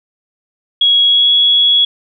sine tone with pitch glide, 3322 to 3353 Hz, G#7 to G#7, 0 to +16 cents, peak -7 dBFS, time 0.81-1.85 s, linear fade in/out 5 ms, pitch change +16 cents, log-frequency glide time 1.04-1.32 s, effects none

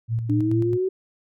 sine tone with tremolo, 114.5 Hz, A#2, 31 cents flat, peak -20 dBFS, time 0.08-0.78 s, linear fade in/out 50 ms, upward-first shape square, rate 4.6 Hz, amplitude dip 45%
sine linear sweep, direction up, 292 to 381.8 Hz, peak -20 dBFS, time 0.29-0.89 s, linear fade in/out 10 ms
effects none

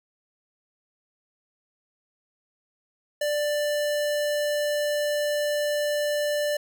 square tone, 590 Hz, D5, 8 cents sharp, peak -24 dBFS, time 3.21-6.57 s, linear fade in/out 5 ms, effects none

